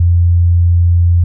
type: tone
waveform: sine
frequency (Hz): 86.5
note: F2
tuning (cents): -16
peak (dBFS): -6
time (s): 0-1.24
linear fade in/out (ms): 5
effects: none